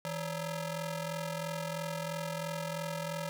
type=ring-modulated tone; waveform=sawtooth; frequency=369 Hz; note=F#4; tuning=5 cents flat; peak=-28 dBFS; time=0.05-3.29 s; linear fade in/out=0 ms; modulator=206 Hz; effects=none